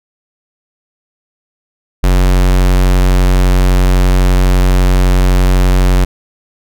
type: tone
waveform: square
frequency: 45.93 Hz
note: F#1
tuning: 12 cents flat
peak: -7 dBFS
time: 2.03-6.05 s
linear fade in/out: 10 ms
effects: none